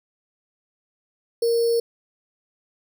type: tone with sample-and-hold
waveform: sine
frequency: 466.2 Hz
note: A#4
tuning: in tune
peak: -17 dBFS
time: 1.42-1.8 s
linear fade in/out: 5 ms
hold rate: 4900 Hz
effects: none